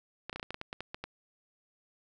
clicks, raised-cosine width 0.3 ms, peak -22 dBFS, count 12, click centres 0.296 / 0.329 / 0.36 / 0.397 / 0.429 / 0.506 / 0.544 / 0.614 / 0.729 / 0.806 / 0.945 / 1.04 s, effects none

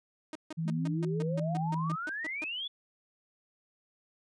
sawtooth tone bursts, 311.1 Hz, D#4, in tune, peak -34 dBFS, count 13, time 0.33-2.442 s, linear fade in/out 2 ms, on 24 ms, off 150 ms
sine tone with pitch glide, 162.8 to 161.86 Hz, E3 to E3, -21 to -31 cents, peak -30 dBFS, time 0.57-1.96 s, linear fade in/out 20 ms, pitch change -10 cents, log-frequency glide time 0.69-1.74 s
sine exponential sweep, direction up, 205.2 to 3500 Hz, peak -34 dBFS, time 0.65-2.68 s, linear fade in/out 10 ms
effects resampled to 22050 Hz

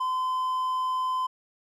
triangle tone, 1025 Hz, C6, 36 cents flat, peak -23 dBFS, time 0-1.27 s, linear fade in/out 10 ms, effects none

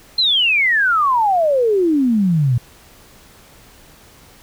sine exponential sweep, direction down, 4213 to 116 Hz, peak -12 dBFS, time 0.18-2.58 s, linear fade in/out 5 ms, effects pink hiss -46 dBFS RMS until 4.42 s

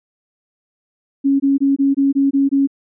sine tone bursts, 275.9 Hz, C#4, 8 cents flat, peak -11 dBFS, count 8, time 1.24-2.674 s, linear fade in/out 20 ms, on 160 ms, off 22 ms, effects none

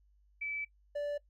sine / triangle tone pair in turn, 2307 / 582.1 Hz, D7 / D5, -31 / -15 cents, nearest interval 2 octaves, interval 2384 cents, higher first, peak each -35 / -31 dBFS, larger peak second, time 0.41-0.65 / 0.95-1.18 s, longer first, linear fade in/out 10 ms, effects noise-tail reverb RT60 0.1 s tail -20 dB re dry + added 50 Hz sine -64 dBFS peak until 1.29 s

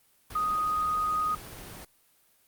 sine tone in noise, 1244.5 Hz, D#6, in tune, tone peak -25 dBFS, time 0.35-1.35 s, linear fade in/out 5 ms, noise pink, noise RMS -43 dBFS, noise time 0.3-1.85 s, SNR +15 dB, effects white hiss -65 dBFS RMS until 2.47 s + Opus 32 kbps

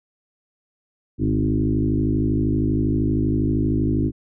sine tone with frequency modulation, 193.7 Hz, G3, 20 cents flat, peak -17 dBFS, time 1.18-4.12 s, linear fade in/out 50 ms, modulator 52.7 Hz, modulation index 2.8, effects none

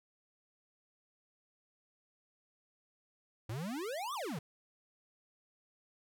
square exponential two-way sweep, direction up then down, 102.3 to 1228 to 129.8 Hz, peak -38 dBFS, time 3.49-4.39 s, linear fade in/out 5 ms, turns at 4.14 s, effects none

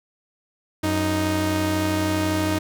sawtooth tone pair together, 92.3 / 311.1 Hz, F#2 / D#4, -4 / 0 cents, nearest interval octave + major sixth, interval 2104 cents, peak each -21 / -18 dBFS, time 0.83-2.59 s, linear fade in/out 10 ms, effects none

